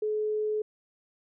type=tone; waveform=sine; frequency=427.1 Hz; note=G#4; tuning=48 cents sharp; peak=-26 dBFS; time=0.02-0.62 s; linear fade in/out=5 ms; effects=none